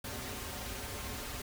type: noise with comb filter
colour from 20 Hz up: pink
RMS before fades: -41 dBFS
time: 0.04-1.42 s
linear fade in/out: 5 ms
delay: 6.1 ms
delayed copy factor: -0.7
effects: none